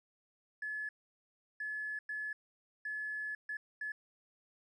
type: tone bursts at uneven times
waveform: triangle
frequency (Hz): 1713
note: A6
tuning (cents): -47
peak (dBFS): -33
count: 6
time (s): 0.62-0.89 / 1.6-1.99 / 2.09-2.33 / 2.85-3.35 / 3.49-3.57 / 3.81-3.92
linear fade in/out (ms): 5
effects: tanh soft clip ceiling -35 dBFS + resampled to 22050 Hz